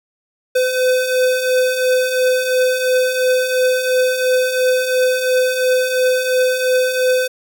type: beating tone pair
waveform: square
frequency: 506 / 508.9 Hz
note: B4 / C5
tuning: +42 / -48 cents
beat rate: 2.9 Hz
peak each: -22 / -15 dBFS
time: 0.55-7.28 s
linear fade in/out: 10 ms
effects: none